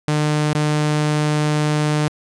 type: tone with dropouts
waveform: sawtooth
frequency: 150.7 Hz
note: D3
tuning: 45 cents sharp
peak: -12 dBFS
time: 0.08-2.08 s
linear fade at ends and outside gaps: 0 ms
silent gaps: 0.532-0.55 s
effects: resampled to 22050 Hz